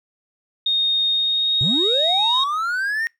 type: tone with pitch glide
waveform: sine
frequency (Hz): 3702 to 3749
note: A#7 to A#7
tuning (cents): -13 to +9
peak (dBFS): -16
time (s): 0.66-2.44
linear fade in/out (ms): 5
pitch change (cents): +22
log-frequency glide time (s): 1.11-1.7
type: linear sweep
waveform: triangle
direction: up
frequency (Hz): 108.9 to 1864.7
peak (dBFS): -18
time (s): 1.61-3.07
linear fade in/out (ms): 0
effects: noise-tail reverb RT60 0.2 s tail -24 dB re dry + tanh soft clip ceiling -7 dBFS